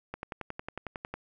click train, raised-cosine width 0.5 ms, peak -21 dBFS, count 12, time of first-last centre 0.14-1.14 s, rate 11 Hz, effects none

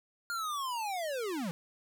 square linear sweep, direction down, 1425 to 155.56 Hz, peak -34 dBFS, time 0.3-1.51 s, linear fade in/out 0 ms, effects none

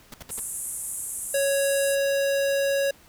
pink noise bursts, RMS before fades -39 dBFS, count 4, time 0.12-0.395 s, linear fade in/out 2 ms, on 20 ms, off 65 ms
white band-pass noise, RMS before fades -33 dBFS, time 0.3-1.96 s, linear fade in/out 20 ms, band 7800 to 11000 Hz, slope 48 dB/octave
square tone, 554.4 Hz, C#5, in tune, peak -22 dBFS, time 1.34-2.91 s, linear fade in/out 5 ms
effects pink hiss -54 dBFS RMS until 3.08 s

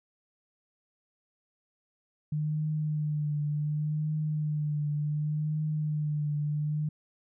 sine tone with vibrato, 150.9 Hz, D3, 47 cents sharp, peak -27 dBFS, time 2.32-6.89 s, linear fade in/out 5 ms, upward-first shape triangle, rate 0.68 Hz, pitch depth 39 cents each way, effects none

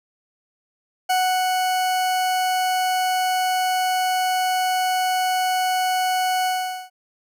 40% pulse tone with ADSR envelope, 740 Hz, F#5, in tune, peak -16 dBFS, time 1.09-6.9 s, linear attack 12 ms, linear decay 330 ms, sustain -2 dB, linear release 440 ms, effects none

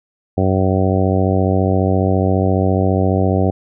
harmonic tone, 94.6 Hz, F#2, 39 cents sharp, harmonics 1 / 2 / 3 / 4 / 5 / 6 / 7 / 8, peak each -16 / -19 / -21 / -22 / -23 / -24 / -24 / -25 dBFS, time 0.37-3.51 s, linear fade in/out 10 ms, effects none

